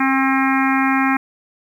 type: harmonic tone with a mistuned harmonic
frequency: 267.8 Hz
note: C4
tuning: 40 cents sharp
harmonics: 1 / 3 / 4 / 5 / 6 / 7 / 8 / 9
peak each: -17 / -22 / -23 / -24 / -25 / -25 / -26 / -27 dBFS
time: 0-1.17 s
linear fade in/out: 5 ms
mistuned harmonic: 5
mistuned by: -17 cents
effects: 8-bit